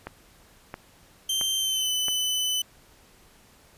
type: click train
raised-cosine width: 0.5 ms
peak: -19 dBFS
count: 4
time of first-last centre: 0.07-2.083 s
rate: 1.49 Hz
type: tone with pitch glide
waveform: sawtooth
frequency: 3133 to 3012 Hz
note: G7 to F#7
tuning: -2 to +30 cents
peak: -21 dBFS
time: 1.29-2.62 s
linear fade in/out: 5 ms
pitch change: -68 cents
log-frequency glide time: 1.57-1.91 s
effects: pink hiss -56 dBFS RMS until 3.77 s + resampled to 32000 Hz